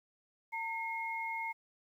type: tone pair together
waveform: sine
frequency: 910 / 2151 Hz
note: A#5 / C7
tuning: -42 / +47 cents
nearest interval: octave + minor third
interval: 1489 cents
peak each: -38 / -38 dBFS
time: 0.52-1.53 s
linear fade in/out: 20 ms
effects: 11-bit